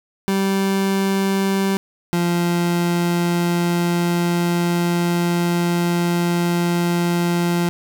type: tone pair in turn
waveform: 30% pulse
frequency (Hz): 194.4 / 173.19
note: G3 / F3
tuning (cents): -14 / -14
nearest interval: major second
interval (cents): 200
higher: first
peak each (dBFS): -14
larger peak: neither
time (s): 0.28-1.77 / 2.13-7.69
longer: second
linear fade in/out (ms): 0
effects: none